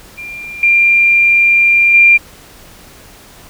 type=tone with level steps; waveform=sine; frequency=2386 Hz; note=D7; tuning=27 cents sharp; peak=-24 / -6 / -3 dBFS; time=0.17-2.18 s; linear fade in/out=20 ms; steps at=0.63 / 1.94 s; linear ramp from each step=2 ms; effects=pink hiss -39 dBFS RMS until 3.49 s